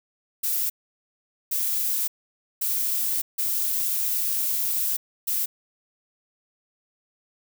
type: noise bursts at uneven times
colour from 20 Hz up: violet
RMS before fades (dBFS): -25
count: 5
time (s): 0.43-0.7 / 1.51-2.08 / 2.61-3.22 / 3.38-4.97 / 5.27-5.46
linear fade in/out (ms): 10
effects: none